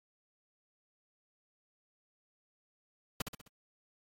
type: noise with echo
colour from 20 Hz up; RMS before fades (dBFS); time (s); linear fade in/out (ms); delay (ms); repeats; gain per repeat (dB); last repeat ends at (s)
pink; -34; 3.2-3.22; 5; 65; 4; -6; 3.48
effects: AAC 48 kbps